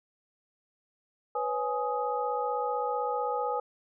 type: tone cluster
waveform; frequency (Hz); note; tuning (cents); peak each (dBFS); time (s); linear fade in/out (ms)
sine; 493.3 / 549 / 836 / 1251; B4 / C#5 / G#5 / D#6; -2 / -17 / +11 / +9; -32 / -38 / -31 / -35; 1.35-3.6; 5
effects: none